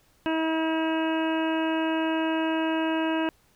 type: harmonic tone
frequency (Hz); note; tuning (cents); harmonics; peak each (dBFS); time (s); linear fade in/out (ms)
321; E4; -46; 1 / 2 / 3 / 4 / 5 / 6 / 7 / 8 / 9; -25 / -31 / -32 / -41 / -35 / -45 / -48 / -38 / -39; 0.26-3.29; 0
effects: pink hiss -63 dBFS RMS until 3.55 s